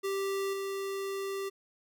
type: tone with level steps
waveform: square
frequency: 391.6 Hz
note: G4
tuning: 2 cents flat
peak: -31 / -34 dBFS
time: 0.03-1.5 s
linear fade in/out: 20 ms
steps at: 0.53 s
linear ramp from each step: 5 ms
effects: none